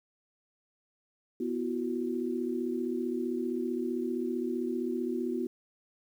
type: chord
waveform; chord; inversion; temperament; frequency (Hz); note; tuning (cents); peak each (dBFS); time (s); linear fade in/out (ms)
sine; B suspended fourth; none; equal with one note detuned; 246.9 / 334.6 / 370; B3 / E4 / F#4; 0 / +26 / 0; -33 / -35 / -34; 1.4-5.47; 5
effects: 10-bit